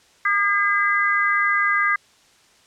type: harmonic tone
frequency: 404.9 Hz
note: G#4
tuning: 44 cents flat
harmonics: 3 / 4 / 5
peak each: -21 / -21 / -21 dBFS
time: 0.25-1.96 s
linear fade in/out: 5 ms
effects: white hiss -55 dBFS RMS until 2.66 s + low-pass 7000 Hz 12 dB/octave